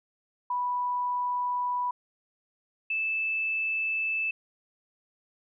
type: tone pair in turn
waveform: sine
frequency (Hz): 985 / 2630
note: B5 / E7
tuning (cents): -5 / -5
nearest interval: octave + perfect fourth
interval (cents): 1700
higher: second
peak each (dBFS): -26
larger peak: neither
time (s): 0.5-1.91 / 2.9-4.31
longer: neither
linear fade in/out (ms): 5
effects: none